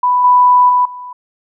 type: tone with level steps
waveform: sine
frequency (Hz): 991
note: B5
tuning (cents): +6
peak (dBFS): -9 / -5 / -8 / -26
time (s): 0.03-1.13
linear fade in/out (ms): 5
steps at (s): 0.24 / 0.69 / 0.85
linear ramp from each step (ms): 5
effects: none